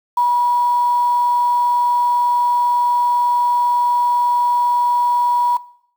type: tone with quantisation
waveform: sine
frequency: 969 Hz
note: B5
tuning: 33 cents flat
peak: -12 dBFS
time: 0.17-5.57 s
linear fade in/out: 5 ms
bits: 6
effects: noise-tail reverb RT60 0.6 s tail -19 dB re dry